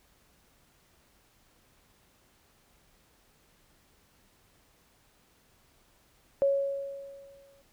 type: tone with exponential decay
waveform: sine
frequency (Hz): 554.4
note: C#5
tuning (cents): 0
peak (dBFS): -20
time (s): 6.42-7.62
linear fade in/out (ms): 0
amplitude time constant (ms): 260
effects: pink hiss -65 dBFS RMS until 7.72 s